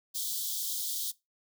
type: high-pass noise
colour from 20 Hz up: white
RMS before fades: -34 dBFS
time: 0.14-1.12 s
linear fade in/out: 20 ms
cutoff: 3200 Hz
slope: 96 dB/octave
effects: noise-tail reverb RT60 0.2 s tail -20 dB re dry